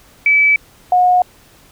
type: tone pair in turn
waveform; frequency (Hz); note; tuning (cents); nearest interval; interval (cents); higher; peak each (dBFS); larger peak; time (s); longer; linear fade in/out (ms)
sine; 2300 / 724.5; D7 / F#5; -37 / -37; octave + minor sixth; 2000; first; -8; neither; 0.26-0.56 / 0.92-1.22; neither; 2
effects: pink hiss -47 dBFS RMS until 1.71 s